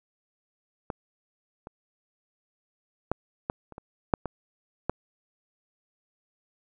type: clicks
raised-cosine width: 1 ms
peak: -17 / -26 / -11 / -13 / -30 / -26 / -6 / -17 / -11 dBFS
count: 9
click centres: 0.902 / 1.671 / 3.116 / 3.499 / 3.723 / 3.781 / 4.138 / 4.257 / 4.896 s
effects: none